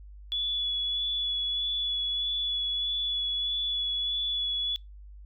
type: tone with vibrato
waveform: sine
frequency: 3415 Hz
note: G#7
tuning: 48 cents sharp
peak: -27 dBFS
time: 0.32-4.76 s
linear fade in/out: 0 ms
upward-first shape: sine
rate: 1.6 Hz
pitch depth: 13 cents each way
effects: noise-tail reverb RT60 0.2 s tail -24 dB re dry + added 50 Hz sine -44 dBFS peak until 5.25 s